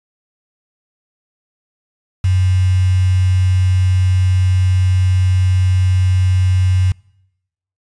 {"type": "tone with quantisation", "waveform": "sine", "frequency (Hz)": 92.5, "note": "F#2", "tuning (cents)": 0, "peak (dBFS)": -10, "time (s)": [2.24, 6.92], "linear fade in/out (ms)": 5, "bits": 5, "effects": ["noise-tail reverb RT60 0.9 s tail -26 dB re dry", "resampled to 22050 Hz"]}